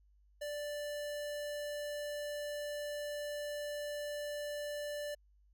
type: tone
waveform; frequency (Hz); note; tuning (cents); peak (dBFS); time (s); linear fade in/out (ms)
square; 587.3; D5; 0; -39; 0.41-5.15; 10
effects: added 50 Hz sine -64 dBFS peak until 5.53 s